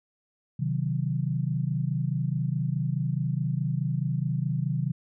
sine chord, C diminished, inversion none, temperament equal, 130.81 / 155.56 / 185 Hz, C3 / Eb3 / Gb3, 0 / 0 / 0 cents, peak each -28 / -28 / -33 dBFS, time 0.59-4.92 s, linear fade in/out 10 ms, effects none

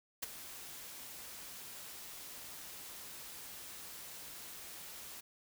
white noise with ADSR envelope, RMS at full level -36 dBFS, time 0.22-5.21 s, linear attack 14 ms, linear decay 14 ms, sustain -13 dB, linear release 14 ms, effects none

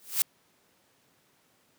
blue noise with exponential growth, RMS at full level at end -21 dBFS, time 0-0.22 s, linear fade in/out 0 ms, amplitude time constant 46 ms, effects pink hiss -66 dBFS RMS until 1.78 s + high-pass 150 Hz 12 dB/octave

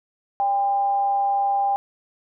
sine tone with frequency modulation, 799 Hz, G5, 33 cents sharp, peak -18 dBFS, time 0.4-1.76 s, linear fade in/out 0 ms, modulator 225 Hz, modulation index 0.23, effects none

